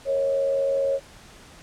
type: tone with frequency modulation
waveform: sine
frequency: 548 Hz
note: C#5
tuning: 20 cents flat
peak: -20 dBFS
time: 0.05-1 s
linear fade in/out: 50 ms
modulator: 84.8 Hz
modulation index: 0.43
effects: pink hiss -48 dBFS RMS until 1.62 s + low-pass 9000 Hz 12 dB/octave